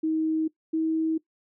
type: tone pair in turn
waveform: sine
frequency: 316.7 / 320.2 Hz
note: D#4 / D#4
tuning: +31 / +50 cents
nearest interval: unison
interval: 19 cents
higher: second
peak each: -22 dBFS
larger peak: neither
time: 0.03-0.48 / 0.73-1.18 s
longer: neither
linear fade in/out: 10 ms
effects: noise-tail reverb RT60 0.1 s tail -19 dB re dry